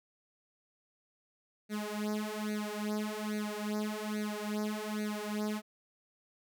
sawtooth tone with flanger, 211.5 Hz, G#3, 32 cents sharp, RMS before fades -36 dBFS, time 1.69-5.62 s, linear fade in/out 50 ms, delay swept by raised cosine 0.47 to 4.57 ms, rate 1.2 Hz, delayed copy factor +0.95, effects none

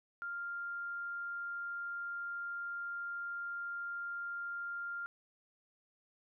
sine tone, 1396.9 Hz, F6, in tune, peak -38 dBFS, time 0.22-5.06 s, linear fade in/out 0 ms, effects none

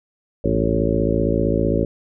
harmonic tone with a mistuned harmonic, 55.4 Hz, A1, 13 cents sharp, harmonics 1 / 2 / 3 / 4 / 5 / 6 / 7 / 8 / 10, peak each -25 / -25 / -25 / -25 / -25 / -25 / -25 / -25 / -25 dBFS, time 0.44-1.85 s, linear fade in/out 5 ms, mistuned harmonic 2, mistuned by -70 cents, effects none

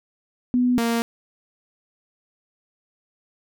sine / sawtooth tone pair in turn, 247.8 / 232.2 Hz, B3 / A#3, +6 / -7 cents, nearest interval minor second, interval 113 cents, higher first, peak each -16 dBFS, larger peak neither, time 0.54-0.78 / 0.78-1.02 s, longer neither, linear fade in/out 0 ms, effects none

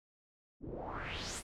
pink noise with low-pass filter sweep, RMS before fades -42 dBFS, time 0.6-1.43 s, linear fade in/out 50 ms, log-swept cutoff 250 to 11000 Hz, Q 3.4, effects none

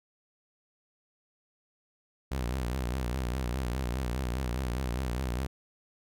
sawtooth tone with vibrato, 62.8 Hz, B1, 30 cents sharp, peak -26 dBFS, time 2.31-5.47 s, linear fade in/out 10 ms, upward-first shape triangle, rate 4.9 Hz, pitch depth 150 cents each way, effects none

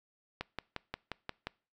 click train, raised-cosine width 0.3 ms, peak -20 dBFS, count 7, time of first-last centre 0.41-1.47 s, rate 5.66 Hz, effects noise-tail reverb RT60 0.4 s tail -24 dB re dry

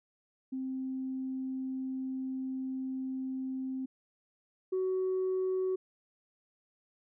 sine tone pair in turn, 262.1 / 374.1 Hz, C4 / F#4, +3 / +19 cents, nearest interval tritone, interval 616 cents, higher second, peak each -33 / -27 dBFS, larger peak second, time 0.52-3.86 / 4.72-5.76 s, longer first, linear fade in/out 10 ms, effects tanh soft clip ceiling -26 dBFS

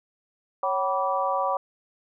sine tone cluster, 554 / 762 / 976 / 1160 Hz, C#5 / G5 / B5 / D6, -1 / -49 / -21 / -22 cents, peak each -28 dBFS, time 0.63-1.57 s, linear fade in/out 2 ms, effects none

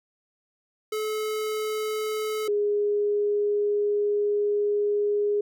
square / sine tone pair in turn, 430.8 / 412.8 Hz, A4 / G#4, -37 / -10 cents, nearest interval minor second, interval 73 cents, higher first, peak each -27 / -21 dBFS, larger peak second, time 0.92-2.48 / 2.48-5.41 s, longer second, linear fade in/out 5 ms, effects none

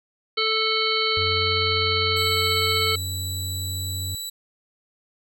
harmonic tone, 440 Hz, A4, in tune, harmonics 1 / 3 / 5 / 7 / 9 / 10, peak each -27 / -27 / -27 / -27 / -27 / -27 dBFS, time 0.37-2.96 s, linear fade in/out 10 ms
triangle tone with pitch glide, 91 to 92.48 Hz, F#2 to F#2, -28 to 0 cents, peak -26 dBFS, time 1.17-4.15 s, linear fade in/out 0 ms, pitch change +28 cents, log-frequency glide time 2.42-4.01 s
20% pulse tone, 3944 Hz, B7, 3 cents flat, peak -24 dBFS, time 2.16-4.3 s, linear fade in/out 10 ms
effects none

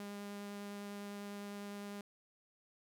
sawtooth tone with vibrato, 203 Hz, G#3, 39 cents flat, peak -40 dBFS, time 0-2.01 s, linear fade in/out 2 ms, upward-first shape triangle, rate 9.9 Hz, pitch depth 8 cents each way, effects none

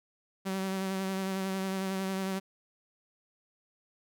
sawtooth tone with vibrato, 191.2 Hz, G3, 43 cents flat, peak -27 dBFS, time 0.45-2.4 s, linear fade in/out 20 ms, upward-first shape sine, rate 11 Hz, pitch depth 22 cents each way, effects none

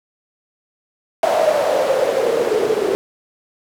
white noise with band-pass filter sweep, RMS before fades -17 dBFS, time 1.23-2.95 s, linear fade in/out 0 ms, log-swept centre 660 to 400 Hz, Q 8.4, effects none

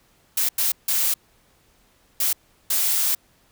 blue noise bursts at uneven times, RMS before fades -21 dBFS, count 5, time 0.37-0.49 / 0.58-0.72 / 0.88-1.14 / 2.2-2.33 / 2.7-3.15 s, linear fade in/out 5 ms, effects pink hiss -60 dBFS RMS until 3.51 s

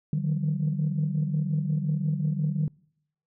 sine tone cluster, 149.7 / 155.3 / 175.2 / 191.6 Hz, D3 / D#3 / F3 / G3, +33 / -3 / +6 / -39 cents, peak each -25 / -30 / -34 / -31 dBFS, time 0.13-2.68 s, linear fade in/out 2 ms, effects noise-tail reverb RT60 0.7 s tail -26 dB re dry + tanh soft clip ceiling -17 dBFS

